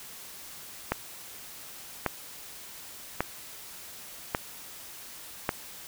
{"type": "click train", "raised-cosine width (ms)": 0.5, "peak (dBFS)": -10, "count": 5, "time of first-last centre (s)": [0.92, 5.491], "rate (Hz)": 0.875, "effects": ["white hiss -45 dBFS RMS until 5.87 s"]}